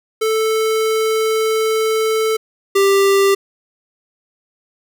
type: tone pair in turn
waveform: square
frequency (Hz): 440 / 394.2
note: A4 / G4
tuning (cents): 0 / +10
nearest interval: major second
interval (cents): 190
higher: first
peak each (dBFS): -15 / -11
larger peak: second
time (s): 0.21-2.37 / 2.75-3.35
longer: first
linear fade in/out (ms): 10
effects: none